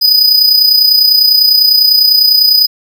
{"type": "tone with amplitude modulation", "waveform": "square", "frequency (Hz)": 4978, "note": "D#8", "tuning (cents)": 0, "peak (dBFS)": -3, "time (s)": [0.01, 2.67], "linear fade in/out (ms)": 20, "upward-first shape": "sine", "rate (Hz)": 30, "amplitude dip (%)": 55, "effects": []}